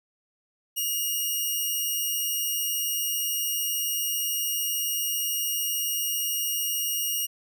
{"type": "tone", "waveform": "5% pulse", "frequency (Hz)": 2863, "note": "F7", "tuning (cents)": 42, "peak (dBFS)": -17, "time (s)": [0.76, 7.27], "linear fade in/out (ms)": 20, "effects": []}